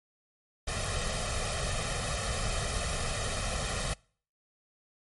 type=noise with comb filter; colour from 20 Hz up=pink; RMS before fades=-32 dBFS; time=0.67-3.94 s; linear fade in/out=10 ms; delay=1.6 ms; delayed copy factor=+0.85; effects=noise-tail reverb RT60 0.5 s tail -26 dB re dry + MP3 48 kbps